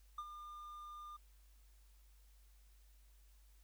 triangle tone with ADSR envelope, 1204 Hz, D6, 43 cents sharp, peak -38 dBFS, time 0.18-1.17 s, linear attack 5 ms, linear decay 50 ms, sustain -9 dB, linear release 11 ms, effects added 50 Hz sine -62 dBFS peak until 3.63 s + white hiss -74 dBFS RMS until 3.63 s

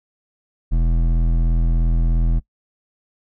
triangle tone with hard clipping, 41.52 Hz, E1, 13 cents sharp, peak -16 dBFS, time 0.71-2.4 s, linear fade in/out 20 ms, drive 15 dB, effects noise-tail reverb RT60 0.1 s tail -21 dB re dry

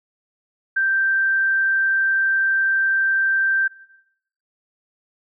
sine tone, 1568 Hz, G6, in tune, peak -16 dBFS, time 0.76-3.68 s, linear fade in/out 10 ms, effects noise-tail reverb RT60 0.8 s tail -18 dB re dry

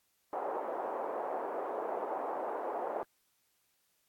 white band-pass noise, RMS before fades -37 dBFS, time 0.33-3.03 s, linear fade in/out 0 ms, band 400 to 860 Hz, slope 24 dB/octave, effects white hiss -75 dBFS RMS until 4.08 s + AAC 64 kbps

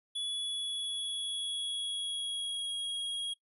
square tone with pitch glide, 3404 to 3294 Hz, G#7 to G#7, +42 to -15 cents, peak -34 dBFS, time 0.15-3.34 s, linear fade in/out 10 ms, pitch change -57 cents, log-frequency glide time 0.25-2.9 s, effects noise-tail reverb RT60 0.1 s tail -21 dB re dry + resampled to 32000 Hz

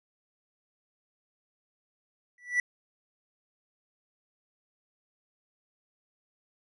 triangle tone with exponential growth, 1961 Hz, B6, 13 cents flat, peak -18 dBFS, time 2.38-2.6 s, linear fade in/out 2 ms, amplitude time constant 46 ms, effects resampled to 24000 Hz

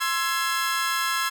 sawtooth tone cluster, 1053 / 1333 / 1677 Hz, C6 / E6 / G#6, +11 / +19 / +16 cents, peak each -24 dBFS, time 0-1.3 s, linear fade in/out 20 ms, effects none

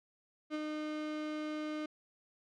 35% pulse tone with ADSR envelope, 305.4 Hz, D#4, 32 cents flat, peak -32 dBFS, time 0.5-1.86 s, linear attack 44 ms, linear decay 29 ms, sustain -3 dB, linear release 5 ms, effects low-pass 4000 Hz 12 dB/octave

